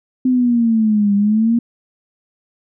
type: exponential two-way sweep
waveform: sine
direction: down then up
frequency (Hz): 258.3 to 200 to 237.6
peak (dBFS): -11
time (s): 0.25-1.59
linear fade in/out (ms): 5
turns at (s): 1.15
effects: none